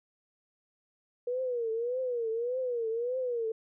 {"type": "tone with vibrato", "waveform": "sine", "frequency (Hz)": 480.1, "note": "B4", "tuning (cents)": -49, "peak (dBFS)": -29, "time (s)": [1.27, 3.52], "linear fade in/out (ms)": 5, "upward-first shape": "triangle", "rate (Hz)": 1.7, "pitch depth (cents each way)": 150, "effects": []}